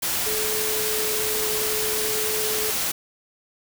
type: tone in noise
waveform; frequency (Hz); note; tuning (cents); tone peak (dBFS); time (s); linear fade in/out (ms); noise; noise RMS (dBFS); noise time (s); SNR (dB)
sine; 431.1; A4; -35; -28; 0.26-2.71; 10; white; -25; 0.02-2.92; -6
effects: none